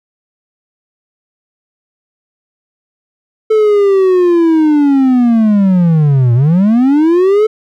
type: linear two-way sweep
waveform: triangle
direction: down then up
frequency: 439.9 to 115.3 to 439.9 Hz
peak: -4 dBFS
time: 3.5-7.47 s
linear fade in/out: 10 ms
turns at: 6.34 s
effects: none